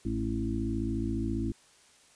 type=harmonic tone with a mistuned harmonic; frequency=54.5 Hz; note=A1; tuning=16 cents flat; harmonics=1 / 2 / 4 / 5 / 6; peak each=-35 / -35 / -35 / -35 / -35 dBFS; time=0.05-1.52 s; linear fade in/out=5 ms; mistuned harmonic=6; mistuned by=+21 cents; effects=white hiss -60 dBFS RMS until 2.15 s + resampled to 22050 Hz